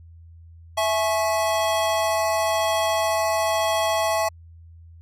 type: tone cluster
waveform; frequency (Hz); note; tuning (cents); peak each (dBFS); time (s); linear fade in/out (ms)
square; 658 / 848 / 1097; E5 / G#5 / C#6; -3 / +36 / -18; -23 / -26 / -28; 0.77-4.29; 10
effects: added 83 Hz sine -43 dBFS peak until 5.01 s + resampled to 32000 Hz